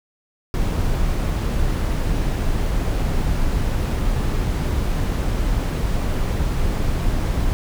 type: noise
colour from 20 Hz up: brown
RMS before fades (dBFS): -20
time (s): 0.54-7.53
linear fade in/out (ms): 0
effects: none